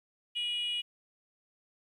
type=tone with frequency modulation; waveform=sine; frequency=2900 Hz; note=F#7; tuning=35 cents flat; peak=-29 dBFS; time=0.35-0.82 s; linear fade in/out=20 ms; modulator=470 Hz; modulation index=0.49; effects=tanh soft clip ceiling -28 dBFS + 11-bit